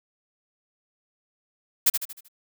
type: noise with echo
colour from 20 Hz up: blue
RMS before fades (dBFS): -17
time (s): 1.86-1.9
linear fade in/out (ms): 10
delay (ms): 77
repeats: 5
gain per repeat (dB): -7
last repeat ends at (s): 2.285
effects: none